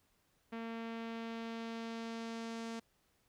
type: tone with low-pass filter sweep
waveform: sawtooth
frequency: 228.3 Hz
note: A#3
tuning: 36 cents flat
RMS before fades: -43 dBFS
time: 0.52-2.8 s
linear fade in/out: 10 ms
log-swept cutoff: 2500 to 6800 Hz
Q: 1.1
effects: pink hiss -75 dBFS RMS until 3.28 s